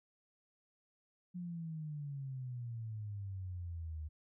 sine exponential sweep, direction down, 180.5 to 75.7 Hz, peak -40 dBFS, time 1.34-4.09 s, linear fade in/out 20 ms, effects none

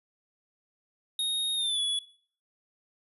square tone with pitch glide, 3729 to 3400 Hz, A#7 to G#7, 0 to +40 cents, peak -27 dBFS, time 1.19-1.99 s, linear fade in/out 2 ms, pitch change -160 cents, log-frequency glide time 1.55-1.81 s, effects noise-tail reverb RT60 0.5 s tail -19 dB re dry + resampled to 32000 Hz

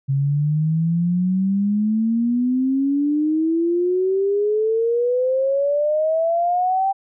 sine exponential sweep, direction up, 135.1 to 787 Hz, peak -16 dBFS, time 0.08-6.93 s, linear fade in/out 20 ms, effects none

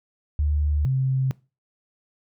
sine tone pair in turn, 74.1 / 132.03 Hz, D2 / C3, +16 / +16 cents, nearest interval minor seventh, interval 1000 cents, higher second, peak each -19 dBFS, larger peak neither, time 0.39-0.85 / 0.85-1.31 s, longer neither, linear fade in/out 0 ms, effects noise-tail reverb RT60 0.3 s tail -22 dB re dry

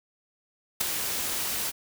white noise with ADSR envelope, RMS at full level -21 dBFS, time 0.8-1.72 s, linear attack 13 ms, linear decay 4 ms, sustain -9 dB, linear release 30 ms, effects none

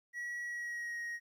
triangle tone with pitch glide, 1924 to 1882.2 Hz, B6 to A#6, -46 to +16 cents, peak -36 dBFS, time 0.13-1.2 s, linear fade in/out 50 ms, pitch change -38 cents, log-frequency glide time 0.44-0.99 s, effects 13-bit

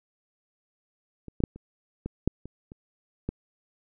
clicks, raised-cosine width 3 ms, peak -27 / -17 / -7 / -30 / -19 / -9 / -27 / -30 / -16 dBFS, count 9, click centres 1.283 / 1.404 / 1.438 / 1.56 / 2.06 / 2.276 / 2.456 / 2.719 / 3.29 s, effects none

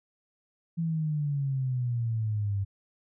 sine exponential sweep, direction down, 168.3 to 97.3 Hz, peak -26 dBFS, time 0.77-2.65 s, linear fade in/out 20 ms, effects none

